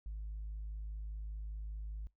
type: tone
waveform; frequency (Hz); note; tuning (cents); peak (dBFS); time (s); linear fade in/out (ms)
sine; 52.5; G#1; +19; -38; 0.06-2.07; 0
effects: noise-tail reverb RT60 0.2 s tail -26 dB re dry + tanh soft clip ceiling -37 dBFS